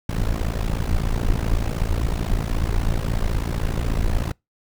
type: noise with amplitude modulation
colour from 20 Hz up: brown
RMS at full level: -18 dBFS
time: 0.09-4.32 s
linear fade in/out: 5 ms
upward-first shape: sine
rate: 56.2 Hz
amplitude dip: 90%
effects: noise-tail reverb RT60 0.2 s tail -26 dB re dry